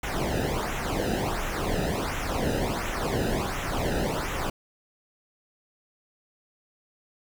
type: noise with flanger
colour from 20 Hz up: brown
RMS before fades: -28 dBFS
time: 0.03-4.5 s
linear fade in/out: 5 ms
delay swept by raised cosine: 0.21 to 0.92 ms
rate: 1.4 Hz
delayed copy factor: -0.8
effects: none